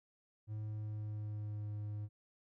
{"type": "tone with pitch glide", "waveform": "triangle", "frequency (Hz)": [107.3, 104.73], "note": ["A2", "G#2"], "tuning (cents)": [-43, 15], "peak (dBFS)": -37, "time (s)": [0.47, 2.09], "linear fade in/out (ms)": 50, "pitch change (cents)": -42, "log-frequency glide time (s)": [0.57, 1.7], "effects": []}